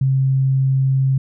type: tone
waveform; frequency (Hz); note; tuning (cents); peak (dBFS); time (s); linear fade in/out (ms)
sine; 133.7; C3; +38; -13; 0.01-1.18; 5
effects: none